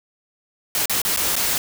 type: noise with dropouts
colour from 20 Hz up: white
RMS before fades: -21 dBFS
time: 0.75-1.58 s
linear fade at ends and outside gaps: 1 ms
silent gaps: 0.857-0.896 / 1.017-1.05 / 1.163-1.172 / 1.355-1.364 s
effects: none